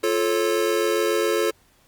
square chord, F augmented, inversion none, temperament just, 349.2 / 436.5 / 545.7 Hz, F4 / A4 / C#5, 0 / -14 / -27 cents, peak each -25 / -23 / -27 dBFS, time 0.03-1.51 s, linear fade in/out 10 ms, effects pink hiss -59 dBFS RMS until 1.87 s + Opus 48 kbps

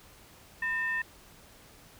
sine tone with frequency modulation, 1816 Hz, A#6, 46 cents flat, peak -28 dBFS, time 0.62-1.02 s, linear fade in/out 5 ms, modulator 809 Hz, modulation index 0.46, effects pink hiss -55 dBFS RMS until 1.99 s

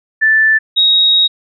sine tone pair in turn, 1760 / 3781 Hz, A6 / A#7, 0 / +24 cents, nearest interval octave + minor second, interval 1324 cents, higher second, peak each -7 dBFS, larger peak neither, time 0.21-0.59 / 0.76-1.28 s, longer second, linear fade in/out 20 ms, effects none

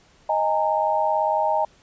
sine tone cluster, 624 / 818 / 916 Hz, D#5 / G#5 / A#5, +5 / -26 / -31 cents, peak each -23 dBFS, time 0.29-1.65 s, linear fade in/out 5 ms, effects pink hiss -56 dBFS RMS until 1.82 s + resampled to 16000 Hz

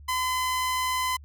sawtooth tone, 1019 Hz, C6, 46 cents flat, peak -21 dBFS, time 0.08-1.17 s, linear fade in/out 10 ms, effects added 72 Hz sine -44 dBFS peak until 1.24 s

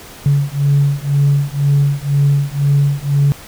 sine beating tone pair, 140.8 / 142.8 Hz, C#3 / D3, +27 / -48 cents, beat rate 2 Hz, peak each -13 dBFS, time 0.26-3.32 s, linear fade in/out 0 ms, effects tanh soft clip ceiling -5 dBFS + pink hiss -36 dBFS RMS until 3.47 s

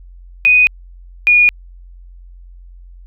sine tone pair in turn, 2489 / 2443 Hz, D#7 / D#7, 0 / -32 cents, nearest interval unison, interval 32 cents, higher first, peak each -6 dBFS, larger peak neither, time 0.45-0.67 / 1.27-1.49 s, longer neither, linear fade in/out 0 ms, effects added 44 Hz sine -35 dBFS peak until 3.06 s

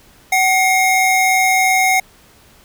square tone pair together, 755 / 2142 Hz, F#5 / C7, +35 / +40 cents, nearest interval octave + tritone, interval 1805 cents, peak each -15 dBFS, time 0.32-2 s, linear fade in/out 5 ms, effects pink hiss -48 dBFS RMS until 2.64 s

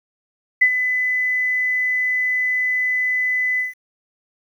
sine tone with ADSR envelope, 2006 Hz, B6, 26 cents sharp, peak -8 dBFS, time 0.61-3.74 s, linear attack 11 ms, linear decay 71 ms, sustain -9 dB, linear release 150 ms, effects 8-bit

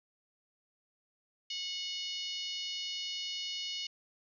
harmonic tone, 730 Hz, F#5, 24 cents flat, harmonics 3 / 4 / 5 / 6 / 7 / 8 / 9, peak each -48 / -39 / -45 / -43 / -44 / -52 / -54 dBFS, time 1.5-3.87 s, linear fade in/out 5 ms, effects none

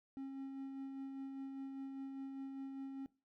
triangle tone with tremolo, 270.4 Hz, C#4, 43 cents flat, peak -40 dBFS, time 0.17-3.06 s, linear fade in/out 0 ms, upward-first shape sine, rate 5 Hz, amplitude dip 30%, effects noise-tail reverb RT60 0.3 s tail -20 dB re dry

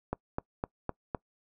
click train, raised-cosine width 1 ms, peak -17 dBFS, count 5, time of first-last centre 0.13-1.148 s, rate 3.93 Hz, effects noise-tail reverb RT60 0.1 s tail -24 dB re dry

